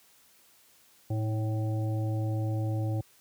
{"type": "harmonic tone with a mistuned harmonic", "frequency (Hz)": 110, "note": "A2", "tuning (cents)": 0, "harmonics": [1, 3, 5, 7], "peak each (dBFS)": [-27, -37, -41, -44], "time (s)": [1.1, 3.01], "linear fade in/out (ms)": 5, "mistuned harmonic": 3, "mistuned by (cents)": -43, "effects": ["white hiss -61 dBFS RMS until 3.2 s", "high-pass 60 Hz 12 dB/octave"]}